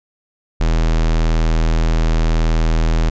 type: tone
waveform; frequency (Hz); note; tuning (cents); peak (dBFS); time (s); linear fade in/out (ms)
square; 40.44; E1; -32; -13; 0.6-3.1; 10
effects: resampled to 16000 Hz